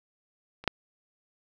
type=clicks; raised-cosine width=0.3 ms; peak=-27 / -7 dBFS; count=2; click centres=0.64 / 0.677 s; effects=none